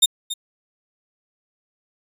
sawtooth tone with echo, 3661 Hz, A#7, 32 cents flat, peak -7 dBFS, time 0.02-0.06 s, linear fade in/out 10 ms, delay 280 ms, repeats 1, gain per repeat -14 dB, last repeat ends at 0.34 s, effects resampled to 32000 Hz

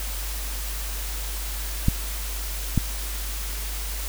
clicks, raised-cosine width 5 ms, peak -6 dBFS, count 2, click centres 1.884 / 2.777 s, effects added 50 Hz sine -29 dBFS peak until 4.08 s + white hiss -34 dBFS RMS until 4.08 s

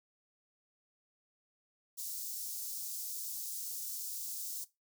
white high-pass noise, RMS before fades -41 dBFS, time 1.97-4.65 s, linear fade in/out 20 ms, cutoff 5100 Hz, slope 24 dB/octave, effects noise-tail reverb RT60 0.2 s tail -17 dB re dry

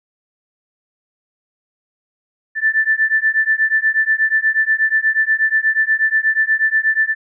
sine beating tone pair, 1760 / 1768.3 Hz, A6 / A6, 0 / +8 cents, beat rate 8.3 Hz, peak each -16 dBFS, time 2.55-7.15 s, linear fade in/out 50 ms, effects none

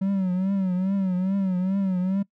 triangle tone with vibrato, 188.9 Hz, F#3, 36 cents sharp, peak -19 dBFS, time 0.01-2.23 s, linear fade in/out 10 ms, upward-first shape triangle, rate 2.4 Hz, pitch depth 98 cents each way, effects noise-tail reverb RT60 0.1 s tail -22 dB re dry

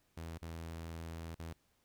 sawtooth tone with dropouts, 82.4 Hz, E2, in tune, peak -39 dBFS, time 0.17-1.53 s, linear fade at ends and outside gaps 5 ms, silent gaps 0.381-0.419 / 1.349-1.392 s, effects pink hiss -75 dBFS RMS until 1.84 s

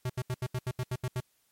square tone bursts, 126.1 Hz, B2, 36 cents sharp, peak -30 dBFS, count 10, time 0.05-1.204 s, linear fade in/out 5 ms, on 47 ms, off 76 ms, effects white hiss -71 dBFS RMS until 1.51 s + MP3 64 kbps

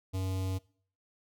square tone with notch filter, 94.3 Hz, F#2, 33 cents sharp, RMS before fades -33 dBFS, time 0.13-0.59 s, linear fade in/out 20 ms, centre 1600 Hz, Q 0.92, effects noise-tail reverb RT60 0.5 s tail -22 dB re dry

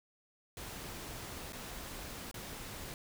pink noise with dropouts, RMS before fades -45 dBFS, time 0.57-2.94 s, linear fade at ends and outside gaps 1 ms, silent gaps 1.523-1.531 / 2.313-2.342 s, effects none

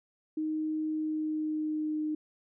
sine tone with pitch glide, 311.1 to 306.6 Hz, D#4 to D#4, 0 to -25 cents, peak -29 dBFS, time 0.37-2.15 s, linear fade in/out 5 ms, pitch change -25 cents, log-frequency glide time 0.91-2.03 s, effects none

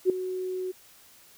sine tone with ADSR envelope, 370 Hz, F#4, in tune, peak -15 dBFS, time 0.05-0.72 s, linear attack 48 ms, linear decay 3 ms, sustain -14 dB, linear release 15 ms, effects white hiss -55 dBFS RMS until 1.37 s

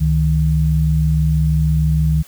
sine tone pair together, 69.3 / 155.57 Hz, C#2 / D#3, 0 / 0 cents, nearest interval octave + major second, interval 1400 cents, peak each -16 / -14 dBFS, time 0-2.23 s, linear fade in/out 20 ms, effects white hiss -44 dBFS RMS until 2.27 s

